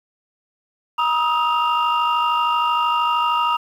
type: tone cluster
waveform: sine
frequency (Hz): 955 / 1249 / 1302 / 2792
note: A#5 / D#6 / E6 / F7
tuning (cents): +42 / +6 / -22 / -1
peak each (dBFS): -19 / -19 / -27 / -25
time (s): 0.98-3.57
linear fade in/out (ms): 10
effects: tanh soft clip ceiling -9 dBFS + 8-bit